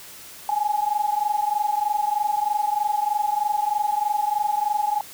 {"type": "tone pair together", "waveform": "sine", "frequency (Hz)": [825, 848.2], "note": ["G#5", "G#5"], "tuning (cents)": [-12, 36], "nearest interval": "unison", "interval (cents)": 48, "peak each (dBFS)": -23, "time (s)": [0.49, 5.01], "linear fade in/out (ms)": 2, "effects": ["white hiss -42 dBFS RMS until 5.13 s"]}